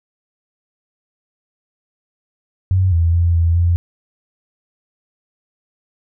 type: tone with pitch steps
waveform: sine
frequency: 93.5 / 83.7 / 85.5 / 83.8 / 86.2 Hz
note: F#2 / E2 / F2 / E2 / F2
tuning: +19 / +27 / -36 / +29 / -22 cents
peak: -11 dBFS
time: 2.71-3.76 s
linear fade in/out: 0 ms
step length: 210 ms
effects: none